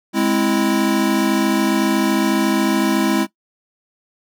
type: chord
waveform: square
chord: Ab augmented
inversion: none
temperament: equal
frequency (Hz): 207.7 / 261.6 / 329.6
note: Ab3 / C4 / E4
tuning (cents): 0 / 0 / 0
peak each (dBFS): -20 / -21 / -19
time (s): 0.13-3.27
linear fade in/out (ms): 50
effects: noise-tail reverb RT60 0.1 s tail -17 dB re dry